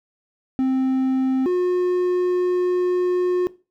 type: tone pair in turn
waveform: triangle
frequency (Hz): 262.1 / 360.4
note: C4 / F#4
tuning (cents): +3 / -45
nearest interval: tritone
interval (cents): 552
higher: second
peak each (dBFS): -15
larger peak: neither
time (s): 0.59-1.46 / 1.46-3.47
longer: second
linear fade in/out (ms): 0
effects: noise-tail reverb RT60 0.3 s tail -18 dB re dry